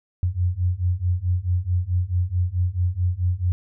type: beating tone pair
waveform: sine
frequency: 87.4 / 92 Hz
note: F2 / F#2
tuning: +2 / -9 cents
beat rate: 4.6 Hz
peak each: -23 / -22 dBFS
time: 0.23-3.52 s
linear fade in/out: 0 ms
effects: none

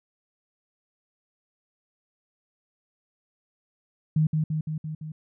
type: tone with echo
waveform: sine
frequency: 155.56 Hz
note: D#3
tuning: in tune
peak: -18 dBFS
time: 4.16-4.27 s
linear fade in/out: 5 ms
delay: 170 ms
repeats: 5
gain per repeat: -3 dB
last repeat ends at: 5.12 s
effects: none

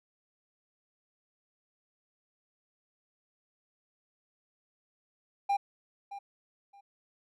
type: tone with echo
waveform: triangle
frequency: 800 Hz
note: G5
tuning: 35 cents sharp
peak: -23 dBFS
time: 5.49-5.57 s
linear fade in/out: 10 ms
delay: 620 ms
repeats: 2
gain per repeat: -14 dB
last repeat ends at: 6.81 s
effects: none

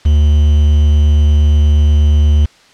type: tone with quantisation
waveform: triangle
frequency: 74.3 Hz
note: D2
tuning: 21 cents sharp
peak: -4 dBFS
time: 0.05-2.46 s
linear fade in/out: 10 ms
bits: 5
effects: white hiss -45 dBFS RMS until 2.73 s + low-pass 5000 Hz 12 dB/octave

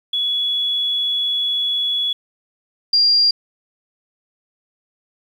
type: tone pair in turn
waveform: sine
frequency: 3386 / 4780 Hz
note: G#7 / D8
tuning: +33 / +30 cents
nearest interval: tritone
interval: 597 cents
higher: second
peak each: -17 / -11 dBFS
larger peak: second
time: 0.13-2.13 / 2.93-3.31 s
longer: first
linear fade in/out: 5 ms
effects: 8-bit

